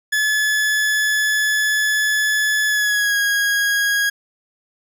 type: tone with pitch glide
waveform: 40% pulse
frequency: 1717 to 1644.2 Hz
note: A6 to G#6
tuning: -43 to -18 cents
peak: -15 dBFS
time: 0.12-4.1 s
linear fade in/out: 10 ms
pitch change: -75 cents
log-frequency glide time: 2.67-3.17 s
effects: none